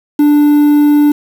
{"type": "tone with quantisation", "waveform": "triangle", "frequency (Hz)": 294.1, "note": "D4", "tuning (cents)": 3, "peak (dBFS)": -3, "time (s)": [0.19, 1.12], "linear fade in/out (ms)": 5, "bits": 5, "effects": []}